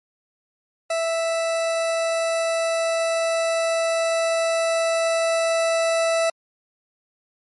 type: tone with level ramp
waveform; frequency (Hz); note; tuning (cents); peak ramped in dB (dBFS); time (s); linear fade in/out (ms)
40% pulse; 659.3; E5; 0; -20 to -17; 0.9-6.3; 5
effects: MP3 48 kbps